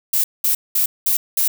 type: noise bursts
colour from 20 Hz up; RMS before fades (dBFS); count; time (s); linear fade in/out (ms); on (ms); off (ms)
violet; -17; 5; 0.13-1.48; 5; 110; 200
effects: none